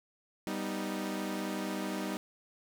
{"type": "chord", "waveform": "sawtooth", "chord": "G augmented", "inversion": "none", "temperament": "equal", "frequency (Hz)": [196, 246.9, 311.1], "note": ["G3", "B3", "D#4"], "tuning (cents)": [0, 0, 0], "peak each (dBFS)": [-33, -37, -34], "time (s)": [0.47, 2.17], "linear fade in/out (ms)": 0, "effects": []}